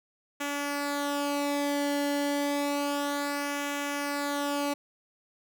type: tone with flanger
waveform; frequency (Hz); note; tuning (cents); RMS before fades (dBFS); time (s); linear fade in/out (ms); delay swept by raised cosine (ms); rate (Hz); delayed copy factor
sawtooth; 286.5; D4; -43; -30; 0.4-4.74; 10; 0.22 to 0.81; 0.3; -0.6
effects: none